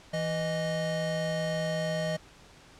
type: tone pair together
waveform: square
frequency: 164.81 / 620.8 Hz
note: E3 / D#5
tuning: 0 / -4 cents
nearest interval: octave + major seventh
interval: 2296 cents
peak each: -33 / -31 dBFS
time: 0.13-2.17 s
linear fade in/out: 10 ms
effects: pink hiss -54 dBFS RMS until 2.79 s + low-pass 7000 Hz 12 dB/octave